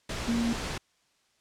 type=tone in noise; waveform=sine; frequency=233.1 Hz; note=A#3; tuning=in tune; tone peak=-25 dBFS; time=0.28-0.53 s; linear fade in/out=5 ms; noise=pink; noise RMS=-34 dBFS; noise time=0.09-0.78 s; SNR=+6 dB; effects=white hiss -69 dBFS RMS until 1.4 s + low-pass 7000 Hz 12 dB/octave